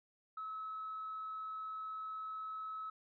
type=tone with frequency modulation; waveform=sine; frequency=1292 Hz; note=E6; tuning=35 cents flat; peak=-40 dBFS; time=0.37-2.9 s; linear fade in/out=5 ms; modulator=39.8 Hz; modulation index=0.25; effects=tanh soft clip ceiling -36 dBFS